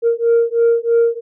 sine beating tone pair, 463.8 / 466.9 Hz, A#4 / A#4, -9 / +3 cents, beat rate 3.1 Hz, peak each -13 dBFS, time 0.02-1.21 s, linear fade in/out 50 ms, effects tanh soft clip ceiling -7 dBFS

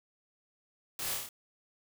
white noise with echo, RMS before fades -38 dBFS, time 0.99-1.15 s, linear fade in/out 2 ms, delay 28 ms, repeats 5, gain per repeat -2 dB, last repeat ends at 1.29 s, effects none

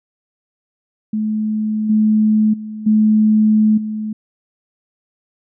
sine tone with level steps, 215.2 Hz, A3, 38 cents flat, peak -16 / -10 / -25 / -9 / -20 dBFS, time 1.13-4.13 s, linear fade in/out 5 ms, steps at 1.89 / 2.53 / 2.86 / 3.77 s, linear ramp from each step 10 ms, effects none

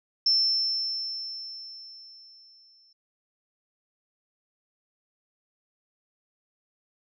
sine tone with exponential decay, 5340 Hz, E8, 22 cents sharp, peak -18 dBFS, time 0.26-2.93 s, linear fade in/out 5 ms, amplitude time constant 580 ms, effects none

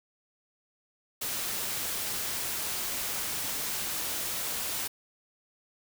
white noise, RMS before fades -33 dBFS, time 1.21-4.88 s, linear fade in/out 10 ms, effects none

